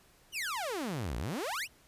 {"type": "exponential two-way sweep", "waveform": "sawtooth", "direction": "down then up", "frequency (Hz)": [3136, 53.2, 3136], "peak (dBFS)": -30, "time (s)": [0.32, 1.68], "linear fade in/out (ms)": 50, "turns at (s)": 1.17, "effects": ["pink hiss -63 dBFS RMS until 1.87 s", "resampled to 32000 Hz"]}